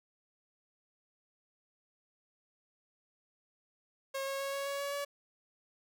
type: tone with pitch steps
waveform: sawtooth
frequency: 542 / 546.4 / 550.8 / 555.3 / 559.8 / 564.4 / 568.9 Hz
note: C#5 / C#5 / C#5 / C#5 / C#5 / C#5 / C#5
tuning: -39 / -25 / -11 / +3 / +17 / +31 / +45 cents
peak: -31 dBFS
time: 4.14-5.05 s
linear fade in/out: 10 ms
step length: 130 ms
effects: none